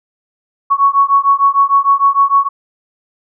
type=beating tone pair; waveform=sine; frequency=1108.7 / 1115.3 Hz; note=C#6 / C#6; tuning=0 / +10 cents; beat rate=6.6 Hz; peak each=-11 dBFS; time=0.7-2.49 s; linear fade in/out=20 ms; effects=none